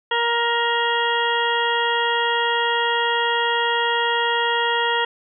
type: harmonic tone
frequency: 470 Hz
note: A#4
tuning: 14 cents sharp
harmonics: 1 / 2 / 3 / 4 / 6 / 7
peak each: -25 / -22 / -27 / -24 / -28 / -27 dBFS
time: 0.11-5.05 s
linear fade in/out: 5 ms
effects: none